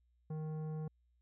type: tone with tanh clipping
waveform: sine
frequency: 155.56 Hz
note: D#3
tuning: in tune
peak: -40 dBFS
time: 0.3-0.88 s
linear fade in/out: 5 ms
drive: 12 dB
effects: added 60 Hz sine -70 dBFS peak until 1.21 s